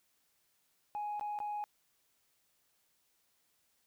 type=tone with dropouts; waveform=sine; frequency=833 Hz; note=G#5; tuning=5 cents sharp; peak=-34 dBFS; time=0.95-1.64 s; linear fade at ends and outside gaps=0 ms; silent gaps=1.196-1.21 / 1.389-1.402 s; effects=tanh soft clip ceiling -33 dBFS + white hiss -75 dBFS RMS until 3.86 s